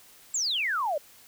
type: exponential sweep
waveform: sine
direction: down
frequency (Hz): 7740 to 554.4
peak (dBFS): -25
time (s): 0.34-0.98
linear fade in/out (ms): 5
effects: white hiss -54 dBFS RMS until 1.27 s